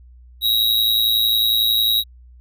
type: tone with amplitude modulation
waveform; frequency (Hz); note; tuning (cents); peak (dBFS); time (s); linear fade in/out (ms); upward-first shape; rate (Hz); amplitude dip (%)
square; 3831; A#7; +47; -12; 0.41-2.04; 50; sine; 111; 75
effects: added 61 Hz sine -42 dBFS peak until 2.4 s